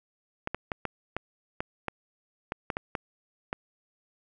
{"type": "clicks", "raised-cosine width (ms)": 0.5, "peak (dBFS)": -15, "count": 12, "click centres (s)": [0.474, 0.546, 0.718, 0.853, 1.166, 1.605, 1.883, 2.521, 2.702, 2.769, 2.952, 3.529], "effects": []}